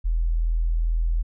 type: tone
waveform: sine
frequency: 41.2 Hz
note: E1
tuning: in tune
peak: -19 dBFS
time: 0.04-1.23 s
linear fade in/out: 20 ms
effects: none